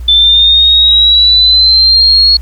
sine linear sweep, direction up, 3520 to 4339 Hz, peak -3 dBFS, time 0.08-2.37 s, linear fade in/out 5 ms, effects added 60 Hz sine -19 dBFS peak until 2.41 s + pink hiss -43 dBFS RMS until 2.41 s

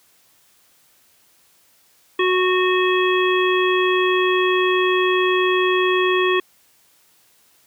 harmonic tone, 367.7 Hz, F#4, 11 cents flat, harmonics 1 / 3 / 5 / 7 / 9, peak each -17 / -22 / -24 / -25 / -27 dBFS, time 2.19-6.4 s, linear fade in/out 5 ms, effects white hiss -57 dBFS RMS until 7.66 s + high-pass 60 Hz 12 dB/octave

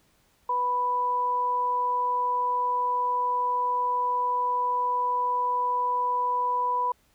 sine tone pair together, 493.9 / 988.7 Hz, B4 / B5, 0 / +2 cents, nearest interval octave, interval 1202 cents, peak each -35 / -23 dBFS, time 0.49-6.92 s, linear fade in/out 5 ms, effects pink hiss -65 dBFS RMS until 7.14 s

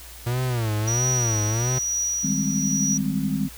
45% pulse tone with vibrato, 116.54 Hz, A#2, in tune, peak -22 dBFS, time 0.26-1.79 s, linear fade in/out 10 ms, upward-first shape sine, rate 1.5 Hz, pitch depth 170 cents each way
sine tone with tremolo, 5810 Hz, F#8, 32 cents flat, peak -21 dBFS, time 0.87-2.98 s, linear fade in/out 10 ms, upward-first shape triangle, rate 1.1 Hz, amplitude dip 55%
sine chord, Ab major seventh, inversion second, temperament equal with one note detuned, 156.19 / 196 / 207.7 / 261.6 Hz, Eb3 / G3 / Ab3 / C4, +7 / 0 / 0 / 0 cents, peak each -28 / -26 / -28 / -27 dBFS, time 2.23-3.49 s, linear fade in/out 20 ms
effects added 60 Hz sine -43 dBFS peak until 3.57 s + white hiss -43 dBFS RMS until 3.57 s

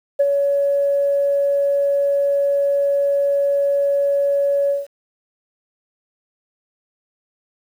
sine tone with ADSR envelope, 563 Hz, C#5, 27 cents sharp, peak -9 dBFS, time 0.19-4.87 s, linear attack 14 ms, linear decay 39 ms, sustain -5 dB, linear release 170 ms, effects tanh soft clip ceiling -8 dBFS + 8-bit

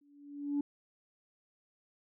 sine tone with exponential growth, 287.1 Hz, D4, 39 cents flat, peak -26 dBFS, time 0.01-0.61 s, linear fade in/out 5 ms, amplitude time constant 130 ms, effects tanh soft clip ceiling -26 dBFS

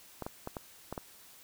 clicks, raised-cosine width 1 ms, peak -23 dBFS, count 6, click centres 0.223 / 0.265 / 0.474 / 0.568 / 0.926 / 0.978 s, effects white hiss -56 dBFS RMS until 1.43 s

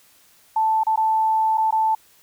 sine tone with dropouts, 880 Hz, A5, in tune, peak -16 dBFS, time 0.56-1.95 s, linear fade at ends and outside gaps 5 ms, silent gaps 0.835-0.867 / 0.96-0.974 / 1.574-1.579 / 1.709-1.724 s, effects white hiss -55 dBFS RMS until 2.22 s

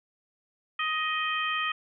harmonic tone, 626 Hz, D#5, 10 cents sharp, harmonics 2 / 3 / 4 / 5, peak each -30 / -32 / -33 / -34 dBFS, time 0.79-1.72 s, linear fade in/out 5 ms, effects none

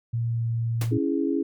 sine tone with pitch glide, 116.54 to 115.47 Hz, A#2 to A#2, 0 to -16 cents, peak -23 dBFS, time 0.13-0.98 s, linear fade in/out 10 ms, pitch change -16 cents, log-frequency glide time 0.27-0.45 s
pink noise with exponential decay, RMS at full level -28 dBFS, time 0.81-0.95 s, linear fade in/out 5 ms, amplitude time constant 29 ms
sine chord, C# minor, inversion none, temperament equal, 277.2 / 329.6 / 415.3 Hz, C#4 / E4 / G#4, 0 / 0 / 0 cents, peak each -25 / -26 / -29 dBFS, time 0.91-1.43 s, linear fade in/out 10 ms
effects none

